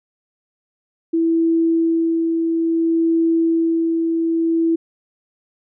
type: tone with tremolo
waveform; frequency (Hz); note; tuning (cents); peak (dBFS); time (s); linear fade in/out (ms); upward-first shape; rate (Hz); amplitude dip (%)
sine; 329.6; E4; 0; -13; 1.13-4.76; 10; sine; 0.59; 30
effects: none